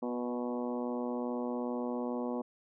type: harmonic tone with a mistuned harmonic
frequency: 122.4 Hz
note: B2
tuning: 15 cents flat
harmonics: 2 / 3 / 4 / 5 / 6 / 7 / 8 / 9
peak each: -35 / -41 / -39 / -43 / -47 / -46 / -48 / -50 dBFS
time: 0.02-2.42 s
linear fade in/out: 10 ms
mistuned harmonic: 3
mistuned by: -23 cents
effects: none